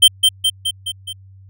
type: tone with echo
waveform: square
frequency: 3131 Hz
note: G7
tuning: 3 cents flat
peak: -5 dBFS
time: 0.02-0.08 s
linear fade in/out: 10 ms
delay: 210 ms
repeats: 5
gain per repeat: -4 dB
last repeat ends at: 1.13 s
effects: added 96 Hz sine -40 dBFS peak until 1.49 s

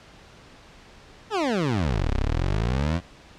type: exponential two-way sweep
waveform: 20% pulse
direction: down then up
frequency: 464.4 to 31.31 to 89.2 Hz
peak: -17 dBFS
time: 1.3-3.01 s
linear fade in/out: 50 ms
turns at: 2.13 s
effects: pink hiss -49 dBFS RMS until 3.38 s + low-pass 5000 Hz 12 dB/octave

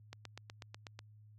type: click train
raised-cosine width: 0.2 ms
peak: -29 dBFS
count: 8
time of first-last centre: 0.13-0.991 s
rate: 8.13 Hz
effects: added 106 Hz sine -56 dBFS peak until 1.38 s + high-pass 60 Hz 12 dB/octave

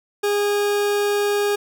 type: tone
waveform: 40% pulse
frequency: 410 Hz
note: G#4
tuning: 22 cents flat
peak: -17 dBFS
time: 0.23-1.56 s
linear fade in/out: 10 ms
effects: none

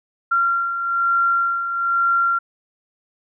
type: beating tone pair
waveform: sine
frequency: 1376 / 1377.1 Hz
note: F6 / F6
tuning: -26 / -25 cents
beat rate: 1.1 Hz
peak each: -25 / -17 dBFS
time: 0.31-2.39 s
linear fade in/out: 10 ms
effects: none

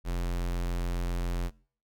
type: tone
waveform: square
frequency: 43.65 Hz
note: F1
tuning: in tune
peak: -29 dBFS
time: 0.04-1.51 s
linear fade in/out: 50 ms
effects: noise-tail reverb RT60 0.5 s tail -24 dB re dry

